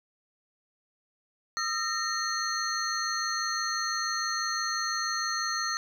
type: tone cluster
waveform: sine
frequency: 1241 / 1347 / 1845 / 4289 / 6210 Hz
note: D#6 / E6 / A#6 / C8 / G8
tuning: -5 / +37 / -18 / +42 / -17 cents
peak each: -36 / -35 / -33 / -33 / -36 dBFS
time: 1.57-5.77 s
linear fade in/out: 0 ms
effects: 9-bit